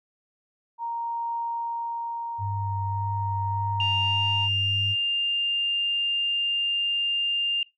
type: tone with tremolo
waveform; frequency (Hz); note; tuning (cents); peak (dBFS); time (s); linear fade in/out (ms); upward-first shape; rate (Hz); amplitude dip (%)
sine; 932; A#5; -1; -26; 0.78-4.49; 50; triangle; 0.43; 40
type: tone with vibrato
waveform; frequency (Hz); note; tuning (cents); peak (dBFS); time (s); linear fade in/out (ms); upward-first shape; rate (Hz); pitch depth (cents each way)
sine; 100; G2; +35; -27; 2.38-4.96; 50; sine; 1.7; 18
type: tone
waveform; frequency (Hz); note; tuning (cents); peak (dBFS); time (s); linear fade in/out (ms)
sine; 2801; F7; +4; -22; 3.8-7.63; 2
effects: noise-tail reverb RT60 0.2 s tail -22 dB re dry + tanh soft clip ceiling -12 dBFS